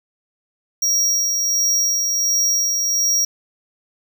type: tone with tremolo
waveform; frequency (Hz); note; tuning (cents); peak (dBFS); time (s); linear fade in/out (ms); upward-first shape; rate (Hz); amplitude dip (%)
square; 5660; F8; +22; -15; 0.82-3.25; 5; sine; 1.4; 30
effects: none